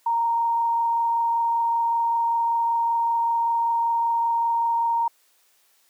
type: tone with frequency modulation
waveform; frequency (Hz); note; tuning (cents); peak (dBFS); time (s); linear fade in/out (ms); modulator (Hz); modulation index
sine; 929; A#5; -6; -19; 0.06-5.08; 5; 25.2; 0.31
effects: white hiss -62 dBFS RMS until 5.89 s + high-pass 400 Hz 12 dB/octave